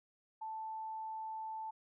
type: tone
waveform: sine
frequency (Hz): 880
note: A5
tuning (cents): 0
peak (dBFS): -40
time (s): 0.41-1.71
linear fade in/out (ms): 10
effects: none